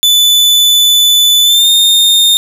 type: tone with pitch glide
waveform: 40% pulse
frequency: 3493 to 3652 Hz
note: A7 to A#7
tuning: -13 to -36 cents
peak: -4 dBFS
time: 0.03-2.37 s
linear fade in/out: 0 ms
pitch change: +77 cents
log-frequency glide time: 1.44-1.69 s
effects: none